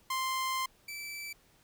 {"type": "tone pair in turn", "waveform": "sawtooth", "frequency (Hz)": [1046.5, 2321], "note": ["C6", "D7"], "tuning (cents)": [0, -21], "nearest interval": "octave + major second", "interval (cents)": 1379, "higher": "second", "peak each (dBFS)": [-27, -36], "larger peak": "first", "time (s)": [[0.1, 0.66], [0.88, 1.33]], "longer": "first", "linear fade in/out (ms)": 5, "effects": ["pink hiss -65 dBFS RMS until 1.63 s"]}